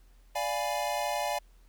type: chord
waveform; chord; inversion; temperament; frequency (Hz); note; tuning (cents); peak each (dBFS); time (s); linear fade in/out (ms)
square; D diminished seventh; none; equal; 587.3 / 698.5 / 830.6 / 987.8; D5 / F5 / Ab5 / Cb6; 0 / 0 / 0 / 0; -35 / -35 / -34 / -40; 0.35-1.39; 10
effects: added 41 Hz sine -55 dBFS peak until 1.68 s + pink hiss -68 dBFS RMS until 1.68 s